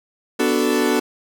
40% pulse chord, B minor seventh, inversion none, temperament equal, 246.9 / 293.7 / 370 / 440 Hz, B3 / D4 / F#4 / A4, 0 / 0 / 0 / 0 cents, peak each -21 dBFS, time 0.39-1 s, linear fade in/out 10 ms, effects none

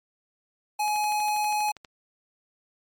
square tone, 842 Hz, G#5, 24 cents sharp, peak -24 dBFS, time 0.79-1.72 s, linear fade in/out 10 ms
click train, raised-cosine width 0.2 ms, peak -25 dBFS, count 13, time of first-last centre 0.88-1.848 s, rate 12.4 Hz
effects MP3 64 kbps

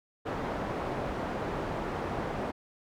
white low-pass noise, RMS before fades -34 dBFS, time 0.25-2.52 s, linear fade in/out 20 ms, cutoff 800 Hz, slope 12 dB/octave, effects none

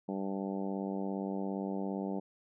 harmonic tone, 97.4 Hz, G2, 11 cents flat, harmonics 2 / 3 / 4 / 5 / 6 / 7 / 8 / 9, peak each -36 / -40 / -42 / -44 / -46 / -47 / -48 / -49 dBFS, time 0.08-2.2 s, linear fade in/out 10 ms, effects none

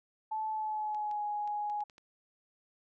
sine tone with pitch glide, 870 to 833.1 Hz, A5 to G#5, -20 to +5 cents, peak -32 dBFS, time 0.31-1.84 s, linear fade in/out 10 ms, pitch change -75 cents, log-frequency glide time 0.5-1.23 s
clicks, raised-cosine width 0.2 ms, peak -38 dBFS, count 7, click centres 0.947 / 1.113 / 1.476 / 1.699 / 1.806 / 1.898 / 1.981 s
effects none

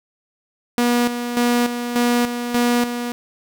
sawtooth tone with tremolo, 241.1 Hz, B3, 41 cents flat, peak -11 dBFS, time 0.78-3.12 s, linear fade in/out 0 ms, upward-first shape square, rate 1.7 Hz, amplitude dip 60%, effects none

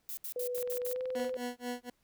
violet noise bursts, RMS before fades -40 dBFS, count 6, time 0.09-0.931 s, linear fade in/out 0 ms, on 81 ms, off 71 ms
sine tone with pitch glide, 493.9 to 510.4 Hz, B4 to C5, 0 to -43 cents, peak -33 dBFS, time 0.36-1.37 s, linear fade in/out 2 ms, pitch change +57 cents, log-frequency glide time 0.87-1.01 s
click train, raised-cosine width 0.3 ms, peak -33 dBFS, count 17, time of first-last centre 0.58-1.342 s, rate 21 Hz
20% pulse tone with tremolo, 245.1 Hz, B3, 13 cents flat, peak -29 dBFS, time 1.15-1.9 s, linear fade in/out 5 ms, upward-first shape sine, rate 4.1 Hz, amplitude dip 100%
effects pink hiss -74 dBFS RMS until 2.03 s

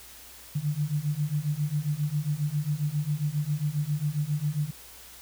sine beating tone pair, 144.7 / 152.1 Hz, D3 / D#3, -25 / -39 cents, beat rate 7.4 Hz, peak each -29 / -28 dBFS, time 0.55-4.71 s, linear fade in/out 10 ms, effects added 60 Hz sine -57 dBFS peak until 5.21 s + white hiss -48 dBFS RMS until 5.21 s

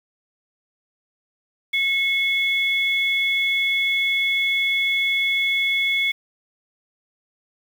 sine tone pair together, 2186 / 3420 Hz, C#7 / A7, -25 / -50 cents, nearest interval minor sixth, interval 775 cents, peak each -19 / -24 dBFS, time 1.73-6.12 s, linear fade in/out 10 ms, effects 7-bit

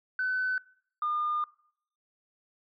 sine tone pair in turn, 1511 / 1211.5 Hz, F#6 / D#6, +36 / -47 cents, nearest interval major third, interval 383 cents, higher first, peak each -26 dBFS, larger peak neither, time 0.19-0.58 / 1.02-1.44 s, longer second, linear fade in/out 2 ms, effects noise-tail reverb RT60 0.6 s tail -22 dB re dry + tanh soft clip ceiling -22 dBFS

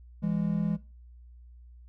triangle tone pair together, 166.7 / 205.4 Hz, E3 / G#3, +20 / -19 cents, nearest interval major third, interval 361 cents, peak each -27 dBFS, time 0.22-0.77 s, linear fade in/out 20 ms, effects noise-tail reverb RT60 0.3 s tail -17 dB re dry + added 60 Hz sine -48 dBFS peak until 1.88 s

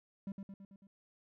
triangle tone with echo, 196 Hz, G3, in tune, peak -36 dBFS, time 0.27-0.32 s, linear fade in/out 2 ms, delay 110 ms, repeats 5, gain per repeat -4 dB, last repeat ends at 0.87 s, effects none

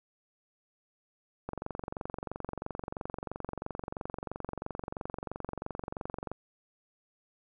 click train, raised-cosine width 1 ms, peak -22 dBFS, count 112, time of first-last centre 1.49-6.316 s, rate 23 Hz, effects none

